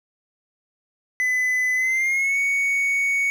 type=tone with pitch glide; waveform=triangle; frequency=2009 to 2229 Hz; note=B6 to C#7; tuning=+29 to +9 cents; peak=-17 dBFS; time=1.2-3.3 s; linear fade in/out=0 ms; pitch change=+180 cents; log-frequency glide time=1.75-2.38 s; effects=8-bit